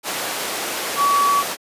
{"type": "tone in noise", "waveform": "sine", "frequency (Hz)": 1136, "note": "C#6", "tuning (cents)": 42, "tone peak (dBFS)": -14, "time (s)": [0.96, 1.44], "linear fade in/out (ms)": 50, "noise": "pink", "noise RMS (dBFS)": -23, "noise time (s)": [0.03, 1.57], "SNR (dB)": 6, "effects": ["high-pass 400 Hz 12 dB/octave", "resampled to 32000 Hz"]}